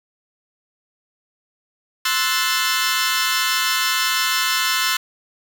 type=chord; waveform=15% pulse; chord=F# half-diminished seventh; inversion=second; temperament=equal; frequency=1046.5 / 1318.5 / 1480 / 1760 Hz; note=C6 / E6 / F#6 / A6; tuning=0 / 0 / 0 / 0 cents; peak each=-17 dBFS; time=2.05-4.97 s; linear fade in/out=5 ms; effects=7-bit